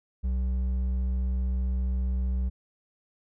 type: tone with hard clipping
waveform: sine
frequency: 63.2 Hz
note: B1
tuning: 41 cents sharp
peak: -26 dBFS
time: 0.23-2.5 s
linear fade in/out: 20 ms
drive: 5 dB
effects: none